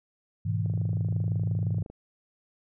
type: chord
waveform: sine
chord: E major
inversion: first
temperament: equal with one note detuned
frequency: 103.83 / 123.47 / 162.73 Hz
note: G#2 / B2 / E3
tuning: 0 / 0 / -22 cents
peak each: -27 / -32 / -31 dBFS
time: 0.45-1.83 s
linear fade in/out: 10 ms
type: click train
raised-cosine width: 2 ms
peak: -30 dBFS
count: 33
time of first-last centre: 0.66-1.9 s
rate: 25.8 Hz
effects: none